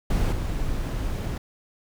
brown noise with level steps, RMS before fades -22 / -27 dBFS, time 0.1-1.38 s, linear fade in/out 5 ms, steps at 0.32 s, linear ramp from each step 5 ms, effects none

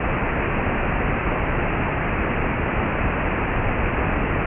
pink low-pass noise, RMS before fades -22 dBFS, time 0-4.46 s, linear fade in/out 5 ms, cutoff 2700 Hz, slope 96 dB/octave, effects none

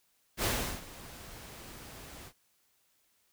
pink noise with ADSR envelope, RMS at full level -29 dBFS, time 0.37-2.33 s, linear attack 67 ms, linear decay 370 ms, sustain -19 dB, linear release 73 ms, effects white hiss -72 dBFS RMS until 3.32 s

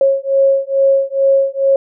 sine beating tone pair, 544 / 546.3 Hz, C#5 / C#5, -33 / -25 cents, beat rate 2.3 Hz, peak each -13 dBFS, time 0.01-1.76 s, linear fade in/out 2 ms, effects none

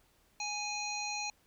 harmonic tone, 830.6 Hz, G#5, in tune, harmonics 1 / 3 / 5 / 7 / 8, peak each -40 / -39 / -41 / -46 / -44 dBFS, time 0.4-1.3 s, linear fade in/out 2 ms, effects pink hiss -69 dBFS RMS until 1.46 s

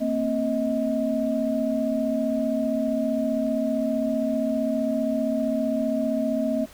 sine tone cluster, 230.1 / 265.4 / 631 Hz, A#3 / C4 / D#5, -22 / +25 / +24 cents, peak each -26 dBFS, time 0-6.66 s, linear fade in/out 20 ms, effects pink hiss -49 dBFS RMS until 6.73 s

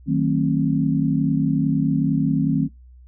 sine chord, D# diminished seventh, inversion none, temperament just, 155.56 / 186.68 / 224 / 268.8 Hz, D#3 / F#3 / A3 / C4, 0 / +16 / +31 / +47 cents, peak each -21 / -25 / -24 / -21 dBFS, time 0.06-2.69 s, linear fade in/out 50 ms, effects noise-tail reverb RT60 0.2 s tail -26 dB re dry + added 62 Hz sine -43 dBFS peak until 3.07 s

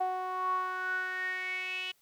sawtooth tone with band-pass filter sweep, 370 Hz, F#4, in tune, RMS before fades -34 dBFS, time 0-1.92 s, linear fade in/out 10 ms, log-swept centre 780 to 2900 Hz, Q 8.6, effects white hiss -69 dBFS RMS until 2.01 s

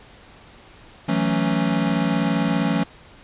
square chord, F# minor seventh, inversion third, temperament equal, 164.81 / 185 / 220 / 277.2 Hz, E3 / F#3 / A3 / C#4, 0 / 0 / 0 / 0 cents, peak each -25 dBFS, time 1.08-2.84 s, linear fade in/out 10 ms, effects pink hiss -47 dBFS RMS until 3.23 s + resampled to 8000 Hz

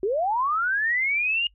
sine linear sweep, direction up, 360.5 to 2868 Hz, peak -21 dBFS, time 0.03-1.47 s, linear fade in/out 2 ms, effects noise-tail reverb RT60 0.1 s tail -23 dB re dry + added 50 Hz sine -56 dBFS peak until 1.54 s

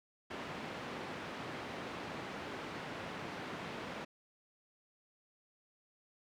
pink band-pass noise, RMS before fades -44 dBFS, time 0.3-4.05 s, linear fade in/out 10 ms, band 170 to 2700 Hz, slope 12 dB/octave, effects none

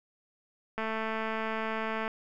click train, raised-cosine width 0.5 ms, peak -19 dBFS, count 288, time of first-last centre 0.78-2.079 s, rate 221 Hz, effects none

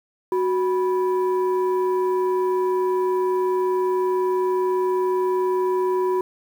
sine tone pair together, 370 / 982.7 Hz, F#4 / B5, 0 / -9 cents, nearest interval octave + perfect fourth, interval 1691 cents, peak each -18 / -24 dBFS, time 0.32-6.21 s, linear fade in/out 2 ms, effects tanh soft clip ceiling -14 dBFS + 8-bit

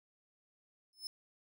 40% pulse tone with exponential growth, 5230 Hz, E8, 15 cents flat, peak -35 dBFS, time 0.93-1.07 s, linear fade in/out 1 ms, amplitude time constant 30 ms, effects none

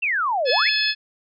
sine exponential two-way sweep, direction down then up, 2794 to 469.7 to 2794 Hz, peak -19 dBFS, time 0.02-0.7 s, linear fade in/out 10 ms, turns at 0.5 s
harmonic tone, 858 Hz, A5, 44 cents flat, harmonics 2 / 3 / 4 / 5 / 6, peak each -25 / -25 / -25 / -25 / -25 dBFS, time 0.45-0.95 s, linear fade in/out 50 ms
effects none

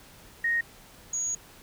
sine tone pair in turn, 1864.7 / 6689 Hz, A#6 / G#8, 0 / +11 cents, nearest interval octave + minor seventh, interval 2211 cents, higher second, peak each -23 / -27 dBFS, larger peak first, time 0.44-0.61 / 1.13-1.35 s, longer second, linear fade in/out 5 ms, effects pink hiss -52 dBFS RMS until 1.62 s

